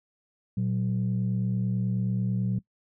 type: tone pair together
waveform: sine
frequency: 117.87 / 187.1 Hz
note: A#2 / F#3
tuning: +20 / +20 cents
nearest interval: minor sixth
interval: 800 cents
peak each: -26 dBFS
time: 0.57-2.59 s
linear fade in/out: 5 ms
effects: noise-tail reverb RT60 0.1 s tail -20 dB re dry + tanh soft clip ceiling -19 dBFS